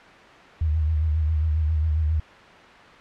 sine tone with vibrato, 78 Hz, D#2, 5 cents sharp, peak -19 dBFS, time 0.61-2.2 s, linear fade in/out 5 ms, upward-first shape sine, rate 7.4 Hz, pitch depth 63 cents each way, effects white hiss -45 dBFS RMS until 3 s + low-pass 2000 Hz 12 dB/octave

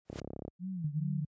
pink noise with exponential growth, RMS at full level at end -41 dBFS, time 0.05-0.2 s, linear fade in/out 2 ms, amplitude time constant 31 ms
click train, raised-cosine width 2 ms, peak -27 dBFS, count 14, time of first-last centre 0.1-0.48 s, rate 34.2 Hz
sine tone with vibrato, 170.5 Hz, F3, 41 cents flat, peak -35 dBFS, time 0.59-1.25 s, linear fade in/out 50 ms, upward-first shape sine, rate 2.4 Hz, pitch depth 190 cents each way
sine tone, 148.6 Hz, D3, 21 cents sharp, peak -32 dBFS, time 0.84-1.25 s, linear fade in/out 5 ms
effects high-pass 60 Hz 12 dB/octave + resampled to 16000 Hz

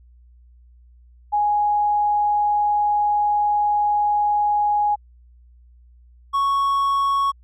sine / triangle tone pair in turn, 830.6 / 1108.7 Hz, G#5 / C#6, 0 / 0 cents, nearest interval perfect fourth, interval 500 cents, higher second, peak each -16 / -15 dBFS, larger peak second, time 1.32-4.96 / 6.33-7.32 s, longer first, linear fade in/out 20 ms, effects added 60 Hz sine -47 dBFS peak until 7.43 s

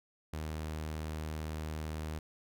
sawtooth tone, 77.78 Hz, D#2, in tune, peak -33 dBFS, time 0.33-2.19 s, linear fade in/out 5 ms, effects none

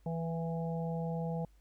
harmonic tone with a mistuned harmonic, 164.81 Hz, E3, in tune, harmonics 1 / 3 / 4 / 5, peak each -34 / -41 / -44 / -45 dBFS, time 0.06-1.45 s, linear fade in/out 2 ms, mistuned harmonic 4, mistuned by +24 cents, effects added 50 Hz sine -60 dBFS peak until 1.6 s + pink hiss -74 dBFS RMS until 1.6 s

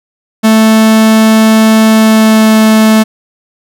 45% pulse tone with pitch glide, 220 to 218.6 Hz, A3 to A3, 0 to -11 cents, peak -3 dBFS, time 0.43-3.04 s, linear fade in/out 20 ms, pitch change -11 cents, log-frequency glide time 1.87-2.56 s, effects none

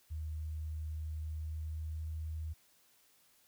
sine tone with pitch glide, 77.78 to 78.82 Hz, D#2 to D#2, 0 to +23 cents, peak -37 dBFS, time 0.1-2.54 s, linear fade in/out 20 ms, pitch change +23 cents, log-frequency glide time 1.21-2.08 s, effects white hiss -68 dBFS RMS until 3.47 s

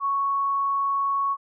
sine tone with vibrato, 1108.7 Hz, C#6, in tune, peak -21 dBFS, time 0-1.37 s, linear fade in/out 50 ms, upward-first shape sine, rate 20 Hz, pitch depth 9 cents each way, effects none

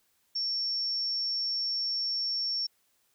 sine tone, 5460 Hz, F8, 40 cents flat, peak -28 dBFS, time 0.35-2.67 s, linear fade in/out 10 ms, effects white hiss -71 dBFS RMS until 3.14 s

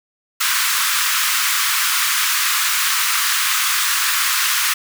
pink high-pass noise, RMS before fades -18 dBFS, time 0.4-4.74 s, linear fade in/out 10 ms, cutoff 1100 Hz, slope 48 dB/octave, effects none

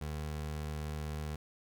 25% pulse tone, 75.8 Hz, D#2, 45 cents flat, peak -33 dBFS, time 0.01-1.36 s, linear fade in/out 5 ms, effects none

